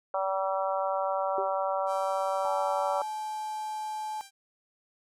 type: harmonic tone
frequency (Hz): 192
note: G3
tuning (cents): -36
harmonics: 3 / 4 / 5 / 6 / 7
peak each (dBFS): -30 / -32 / -34 / -36 / -37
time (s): 0.14-3.02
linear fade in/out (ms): 2
type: tone with exponential decay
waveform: sine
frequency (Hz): 392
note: G4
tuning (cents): 0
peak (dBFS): -28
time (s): 1.38-1.57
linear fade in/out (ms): 2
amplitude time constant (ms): 40
type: tone with pitch glide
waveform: 5% pulse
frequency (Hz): 784 to 788.5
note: G5 to G5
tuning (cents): 0 to +10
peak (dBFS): -35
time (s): 1.86-4.31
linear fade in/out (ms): 50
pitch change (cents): +10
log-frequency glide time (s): 2.8-3.91
type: tone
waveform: sine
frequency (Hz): 859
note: A5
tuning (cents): -42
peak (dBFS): -32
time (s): 2.45-4.21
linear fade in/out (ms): 0
effects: none